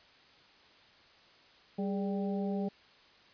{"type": "harmonic tone with a mistuned harmonic", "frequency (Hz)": 196, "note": "G3", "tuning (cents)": 0, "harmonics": [1, 2, 3, 4], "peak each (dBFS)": [-32, -38, -42, -44], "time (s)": [1.78, 2.69], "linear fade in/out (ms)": 10, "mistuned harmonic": 2, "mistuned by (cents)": 84, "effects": ["white hiss -60 dBFS RMS until 3.33 s", "resampled to 11025 Hz"]}